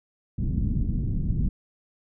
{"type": "low-pass noise", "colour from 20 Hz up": "pink", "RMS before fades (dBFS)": -25, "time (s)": [0.38, 1.49], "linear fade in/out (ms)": 5, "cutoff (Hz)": 220, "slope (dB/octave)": 24, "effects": []}